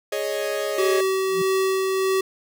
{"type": "chord", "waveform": "45% pulse", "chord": "Ab suspended fourth", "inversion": "none", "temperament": "equal", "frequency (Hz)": [415.3, 554.4, 622.3], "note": ["Ab4", "Db5", "Eb5"], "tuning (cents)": [0, 0, 0], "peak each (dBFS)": -28, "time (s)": [0.12, 1.01], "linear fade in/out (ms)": 5}
{"type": "tone with tremolo", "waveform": "square", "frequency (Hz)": 381.6, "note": "G4", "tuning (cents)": -47, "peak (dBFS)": -19, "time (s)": [0.78, 2.21], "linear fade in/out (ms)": 5, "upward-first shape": "sine", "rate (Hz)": 1.6, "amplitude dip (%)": 25}
{"type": "tone with exponential growth", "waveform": "sine", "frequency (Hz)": 175.3, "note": "F3", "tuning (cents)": 7, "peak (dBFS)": -26, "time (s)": [1.25, 1.42], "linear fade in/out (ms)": 5, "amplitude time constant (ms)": 36}
{"effects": []}